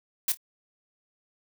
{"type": "noise with echo", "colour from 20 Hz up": "blue", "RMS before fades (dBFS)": -25, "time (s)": [0.28, 0.32], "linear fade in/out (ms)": 2, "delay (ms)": 26, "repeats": 2, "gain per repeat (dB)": -14, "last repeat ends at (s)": 0.372, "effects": []}